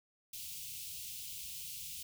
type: band-stop noise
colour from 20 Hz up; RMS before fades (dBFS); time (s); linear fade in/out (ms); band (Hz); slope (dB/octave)
white; -45; 0.33-2.03; 5; 170 to 2500; 48
effects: none